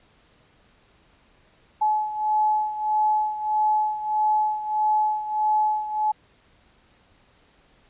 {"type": "beating tone pair", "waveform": "sine", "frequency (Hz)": [854, 855.6], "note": ["G#5", "A5"], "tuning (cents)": [48, -49], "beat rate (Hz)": 1.6, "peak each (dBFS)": [-21, -26], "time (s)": [1.81, 6.12], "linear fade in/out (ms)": 10, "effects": ["pink hiss -59 dBFS RMS until 7.89 s", "resampled to 8000 Hz"]}